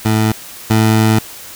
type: tone pair in turn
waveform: 20% pulse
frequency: 109.3 / 109.9 Hz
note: A2 / A2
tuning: -11 / -2 cents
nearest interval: unison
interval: 9 cents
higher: second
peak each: -6 / -4 dBFS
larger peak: second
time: 0.05-0.32 / 0.7-1.19 s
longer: second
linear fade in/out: 5 ms
effects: white hiss -33 dBFS RMS until 1.55 s